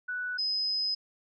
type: tone pair in turn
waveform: sine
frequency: 1482 / 5053 Hz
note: F#6 / D#8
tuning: +2 / +26 cents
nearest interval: octave + major sixth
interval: 2124 cents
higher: second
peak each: -31 / -27 dBFS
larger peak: second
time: 0.08-0.38 / 0.38-0.95 s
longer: second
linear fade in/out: 10 ms
effects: none